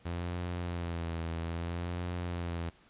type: tone with vibrato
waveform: sawtooth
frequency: 85.4 Hz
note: F2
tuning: 38 cents flat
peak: -30 dBFS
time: 0.05-2.7 s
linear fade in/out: 10 ms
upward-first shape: sine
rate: 0.61 Hz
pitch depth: 57 cents each way
effects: pink hiss -62 dBFS RMS until 2.89 s + resampled to 8000 Hz